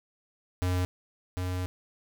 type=tone pair in turn; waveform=square; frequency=90.6 / 91.05 Hz; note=F#2 / F#2; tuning=-36 / -27 cents; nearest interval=unison; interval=9 cents; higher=second; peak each=-26 / -30 dBFS; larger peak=first; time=0.62-0.85 / 1.37-1.66 s; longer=second; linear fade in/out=0 ms; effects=none